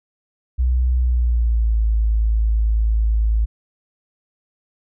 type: tone with pitch glide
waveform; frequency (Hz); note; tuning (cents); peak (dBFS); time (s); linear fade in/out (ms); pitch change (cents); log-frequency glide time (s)
sine; 62.3 to 54.55; B1 to A1; +16 to -14; -14; 0.58-3.46; 20; -230; 0.98-1.79
effects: none